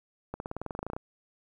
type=accelerating click train; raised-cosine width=1 ms; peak=-21 dBFS; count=15; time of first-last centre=0.34-0.965 s; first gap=61 ms; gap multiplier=0.95; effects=10-bit